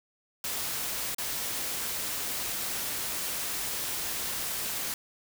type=noise with dropouts; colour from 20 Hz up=white; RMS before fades=-33 dBFS; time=0.44-4.94 s; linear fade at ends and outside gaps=2 ms; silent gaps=1.147-1.183 s; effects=none